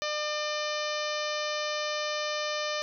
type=harmonic tone; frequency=600 Hz; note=D5; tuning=37 cents sharp; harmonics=1 / 2 / 3 / 4 / 5 / 6 / 7 / 8 / 9 / 10; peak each=-33 / -36 / -38 / -39 / -40 / -41 / -41 / -42 / -43 / -43 dBFS; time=0.02-2.82 s; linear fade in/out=0 ms; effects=none